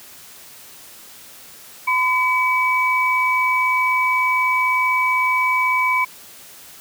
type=tone pair together; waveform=sine; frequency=1015.2 / 2279 Hz; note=B5 / C#7; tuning=+47 / +47 cents; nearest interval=octave + major second; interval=1400 cents; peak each=-18 dBFS; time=1.87-6.05 s; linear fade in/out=10 ms; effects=white hiss -42 dBFS RMS until 6.8 s + high-pass 60 Hz 12 dB/octave